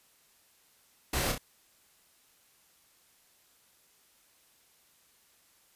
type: noise with echo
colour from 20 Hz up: pink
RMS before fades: -31 dBFS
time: 1.13-1.32 s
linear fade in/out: 5 ms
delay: 31 ms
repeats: 2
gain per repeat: -5 dB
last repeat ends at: 1.382 s
effects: white hiss -65 dBFS RMS until 5.75 s + resampled to 32000 Hz